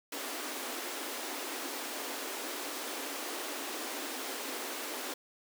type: high-pass noise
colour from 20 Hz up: pink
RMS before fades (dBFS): -39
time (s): 0.12-5.14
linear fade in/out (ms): 5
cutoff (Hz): 250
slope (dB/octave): 96
effects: none